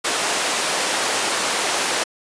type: high-pass noise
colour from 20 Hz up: pink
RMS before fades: -21 dBFS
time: 0.04-2.04 s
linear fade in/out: 10 ms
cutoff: 480 Hz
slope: 12 dB/octave
effects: resampled to 22050 Hz